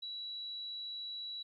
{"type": "tone", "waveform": "sine", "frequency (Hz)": 3918, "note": "B7", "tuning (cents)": -15, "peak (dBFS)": -40, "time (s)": [0.02, 1.43], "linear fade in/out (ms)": 10, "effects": ["13-bit"]}